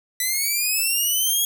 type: linear sweep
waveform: 5% pulse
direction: up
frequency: 1975.5 to 3322 Hz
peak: -11 dBFS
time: 0.2-1.45 s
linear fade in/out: 2 ms
effects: none